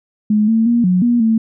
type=tone with pitch steps; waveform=sine; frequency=211.8 / 224.5 / 236.6 / 181.7 / 239.4 / 223.6 Hz; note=G#3 / A3 / A#3 / F#3 / A#3 / A3; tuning=+34 / +35 / +26 / -31 / +46 / +28 cents; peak=-10 dBFS; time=0.3-1.38 s; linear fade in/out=5 ms; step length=180 ms; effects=none